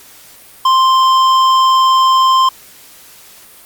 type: tone with hard clipping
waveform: sine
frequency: 1046.5 Hz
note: C6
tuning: in tune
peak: -9 dBFS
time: 0.65-2.49 s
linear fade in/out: 5 ms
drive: 10 dB
effects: white hiss -40 dBFS RMS until 3.65 s + Opus 48 kbps